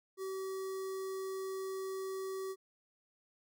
square tone with notch filter, 382.3 Hz, G4, 43 cents flat, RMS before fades -40 dBFS, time 0.17-2.56 s, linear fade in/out 50 ms, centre 2700 Hz, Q 0.88, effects none

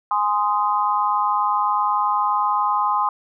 sine chord, Ab major, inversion none, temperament just, 830.6 / 1038.3 / 1245.9 Hz, Ab5 / C6 / Eb6, 0 / -14 / +2 cents, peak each -22 / -20 / -23 dBFS, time 0.11-3.09 s, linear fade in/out 2 ms, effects none

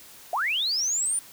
sine linear sweep, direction up, 629 to 9440 Hz, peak -23 dBFS, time 0.33-1.19 s, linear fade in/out 2 ms, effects white hiss -48 dBFS RMS until 1.32 s

